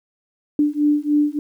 sine beating tone pair, 293.7 / 297.1 Hz, D4 / D4, 0 / +20 cents, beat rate 3.4 Hz, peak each -18 dBFS, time 0.59-1.39 s, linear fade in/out 2 ms, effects 9-bit

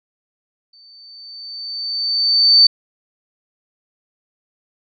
sine tone with exponential growth, 4556 Hz, C#8, 47 cents sharp, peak -5 dBFS, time 0.73-2.67 s, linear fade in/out 5 ms, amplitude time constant 420 ms, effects none

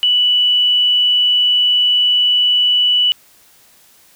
sine tone, 2960 Hz, F#7, in tune, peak -10 dBFS, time 0.03-3.12 s, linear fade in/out 0 ms, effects white hiss -49 dBFS RMS until 4.15 s

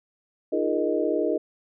sine tone cluster, 306.9 / 344 / 415.4 / 471.7 / 620 Hz, D#4 / F4 / G#4 / A#4 / D#5, -24 / -26 / 0 / +20 / -6 cents, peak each -28 dBFS, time 0.52-1.38 s, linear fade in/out 10 ms, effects none

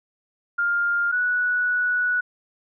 sine tone pair in turn, 1404 / 1472.5 Hz, F6 / F#6, +9 / -9 cents, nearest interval minor second, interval 82 cents, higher second, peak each -19 dBFS, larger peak neither, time 0.58-1.12 / 1.12-2.21 s, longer second, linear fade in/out 10 ms, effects none

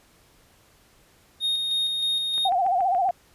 triangle tone with tremolo, 3709 Hz, A#7, 9 cents flat, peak -20 dBFS, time 1.4-2.5 s, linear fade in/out 50 ms, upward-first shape square, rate 3.2 Hz, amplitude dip 30%
click train, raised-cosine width 0.5 ms, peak -26 dBFS, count 6, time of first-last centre 2.38-3.091 s, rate 7.03 Hz
sine tone with vibrato, 740 Hz, F#5, in tune, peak -19 dBFS, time 2.45-3.11 s, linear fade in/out 5 ms, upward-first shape sine, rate 15 Hz, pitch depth 110 cents each way
effects pink hiss -58 dBFS RMS until 3.34 s + resampled to 32000 Hz

